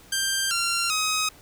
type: tone with pitch steps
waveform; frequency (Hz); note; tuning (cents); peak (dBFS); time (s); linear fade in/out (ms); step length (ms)
10% pulse; 1580 / 1378 / 1264; G6 / F6 / D#6; +13 / -24 / +27; -14; 0.12-1.29; 5; 390
effects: pink hiss -51 dBFS RMS until 1.41 s